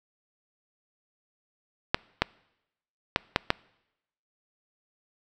clicks, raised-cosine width 0.3 ms, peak -4 dBFS, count 5, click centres 1.945 / 2.22 / 3.161 / 3.361 / 3.504 s, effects noise-tail reverb RT60 0.9 s tail -25 dB re dry

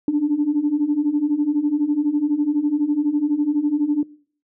sine beating tone pair, 286.9 / 298.9 Hz, D4 / D4, -40 / +31 cents, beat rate 12 Hz, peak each -21 / -17 dBFS, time 0.08-4.03 s, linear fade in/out 2 ms, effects noise-tail reverb RT60 0.5 s tail -22 dB re dry + tanh soft clip ceiling -10 dBFS

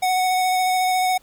square tone with vibrato, 740 Hz, F#5, in tune, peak -18 dBFS, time 0.02-1.18 s, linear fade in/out 10 ms, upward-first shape square, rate 14 Hz, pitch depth 10 cents each way, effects pink hiss -56 dBFS RMS until 1.22 s

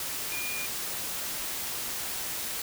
sine tone in noise, 2422 Hz, D#7, 47 cents flat, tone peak -35 dBFS, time 0.32-0.66 s, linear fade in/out 2 ms, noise white, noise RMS -34 dBFS, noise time 0-2.62 s, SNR -4 dB, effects none

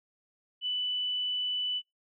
sine tone, 2984 Hz, F#7, 14 cents sharp, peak -29 dBFS, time 0.61-1.82 s, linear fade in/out 50 ms, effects noise-tail reverb RT60 0.2 s tail -24 dB re dry

